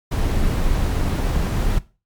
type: noise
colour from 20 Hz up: brown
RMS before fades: -19 dBFS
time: 0.11-1.79 s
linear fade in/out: 10 ms
effects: noise-tail reverb RT60 0.3 s tail -18 dB re dry + MP3 96 kbps